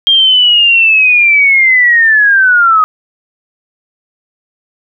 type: linear sweep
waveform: sine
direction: down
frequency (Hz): 3220 to 1244.5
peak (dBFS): -4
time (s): 0.07-2.84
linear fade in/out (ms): 0
effects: none